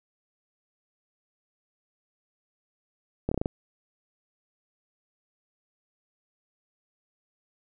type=slowing click train; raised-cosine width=2 ms; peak=-13 dBFS; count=6; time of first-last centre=3.29-3.459 s; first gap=25 ms; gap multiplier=1.15; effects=none